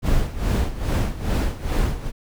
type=noise with tremolo; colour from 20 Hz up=brown; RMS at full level=-18 dBFS; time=0.02-2.12 s; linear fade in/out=50 ms; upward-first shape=sine; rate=2.4 Hz; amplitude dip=80%; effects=none